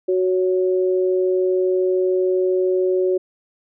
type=tone pair together; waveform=sine; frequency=370 / 557.1 Hz; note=F#4 / C#5; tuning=0 / +9 cents; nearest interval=perfect fifth; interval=709 cents; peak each=-16 / -24 dBFS; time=0.08-3.18 s; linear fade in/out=10 ms; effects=none